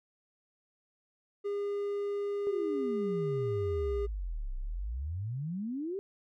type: tone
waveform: triangle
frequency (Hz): 405.8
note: G#4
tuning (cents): -40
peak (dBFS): -29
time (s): 1.44-4.07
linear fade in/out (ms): 20
type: exponential two-way sweep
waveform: sine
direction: down then up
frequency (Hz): 407.9 to 30.25 to 407.9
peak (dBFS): -33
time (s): 2.47-5.99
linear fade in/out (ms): 0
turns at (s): 4.56
effects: none